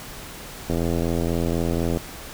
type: click train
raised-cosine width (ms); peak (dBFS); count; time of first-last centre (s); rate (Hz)
2; -11; 108; 0.7-1.972; 84.1
effects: pink hiss -38 dBFS RMS until 2.33 s